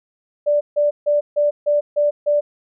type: tone bursts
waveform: sine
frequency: 587.3 Hz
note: D5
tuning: in tune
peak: -13 dBFS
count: 7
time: 0.46-2.41 s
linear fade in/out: 20 ms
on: 150 ms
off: 150 ms
effects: none